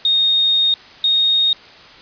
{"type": "tone pair in turn", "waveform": "sine", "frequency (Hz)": [3704, 3717], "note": ["A#7", "A#7"], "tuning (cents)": [-12, -6], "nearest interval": "unison", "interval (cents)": 6, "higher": "second", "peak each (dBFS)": -12, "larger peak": "neither", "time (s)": [[0.05, 0.74], [1.04, 1.53]], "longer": "first", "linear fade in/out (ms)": 2, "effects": ["white hiss -41 dBFS RMS until 2.01 s", "resampled to 11025 Hz"]}